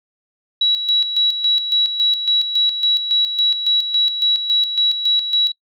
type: tone with tremolo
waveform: sine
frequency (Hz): 3900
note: B7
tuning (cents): -23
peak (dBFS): -12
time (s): 0.61-5.52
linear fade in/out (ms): 5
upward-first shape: square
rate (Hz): 3.6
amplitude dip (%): 60
effects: noise-tail reverb RT60 0.1 s tail -22 dB re dry